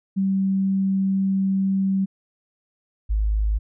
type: tone pair in turn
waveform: sine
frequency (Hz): 193 / 52.68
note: G3 / G#1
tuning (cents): -27 / +25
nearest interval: octave + minor seventh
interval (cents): 2248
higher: first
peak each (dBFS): -18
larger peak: neither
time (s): 0.16-2.06 / 3.09-3.59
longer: first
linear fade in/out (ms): 20
effects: none